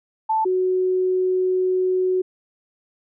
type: tone pair in turn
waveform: sine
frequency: 880 / 370 Hz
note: A5 / F#4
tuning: 0 / 0 cents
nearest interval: octave + minor third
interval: 1500 cents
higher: first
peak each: -17 dBFS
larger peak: neither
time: 0.29-0.45 / 0.45-2.22 s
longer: second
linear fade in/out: 10 ms
effects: none